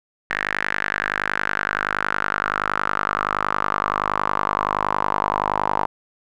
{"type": "tone with band-pass filter sweep", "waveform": "sawtooth", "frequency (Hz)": 50.7, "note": "G#1", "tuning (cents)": -41, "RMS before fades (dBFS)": -23, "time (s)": [0.3, 5.86], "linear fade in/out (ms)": 0, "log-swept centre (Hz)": [1800, 940], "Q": 4.8, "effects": []}